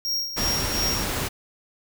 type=tone with tremolo; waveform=square; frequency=5588 Hz; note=F8; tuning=in tune; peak=-23 dBFS; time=0.05-1.04 s; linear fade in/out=0 ms; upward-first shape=sine; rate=2.8 Hz; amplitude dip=65%
type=noise; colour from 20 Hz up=pink; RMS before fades=-27 dBFS; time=0.36-1.29 s; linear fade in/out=20 ms
effects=none